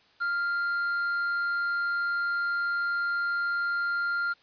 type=tone with quantisation; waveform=triangle; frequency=1396.9 Hz; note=F6; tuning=in tune; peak=-24 dBFS; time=0.2-4.34 s; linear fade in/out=20 ms; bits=8; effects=white hiss -61 dBFS RMS until 4.42 s + resampled to 11025 Hz